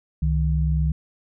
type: tone pair together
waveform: sine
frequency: 67 / 155.98 Hz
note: C2 / D#3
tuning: +42 / +5 cents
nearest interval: octave + minor third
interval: 1463 cents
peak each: -20 / -22 dBFS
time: 0.22-0.92 s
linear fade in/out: 5 ms
effects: none